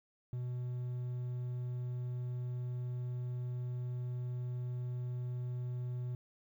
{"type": "tone", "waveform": "triangle", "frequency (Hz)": 123.8, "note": "B2", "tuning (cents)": 5, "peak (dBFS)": -34, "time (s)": [0.33, 6.15], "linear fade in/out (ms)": 0, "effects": ["12-bit"]}